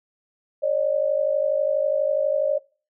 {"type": "tone pair together", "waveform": "sine", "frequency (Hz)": [552, 604.2], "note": ["C#5", "D5"], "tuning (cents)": [-7, 49], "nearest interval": "major second", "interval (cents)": 156, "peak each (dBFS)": -22, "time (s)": [0.62, 2.59], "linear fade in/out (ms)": 20, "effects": ["noise-tail reverb RT60 0.4 s tail -23 dB re dry"]}